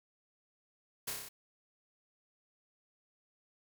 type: noise with echo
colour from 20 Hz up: white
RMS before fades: -37 dBFS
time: 1.07-1.11 s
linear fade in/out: 10 ms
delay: 30 ms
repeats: 6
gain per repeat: -2 dB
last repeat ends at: 1.29 s
effects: none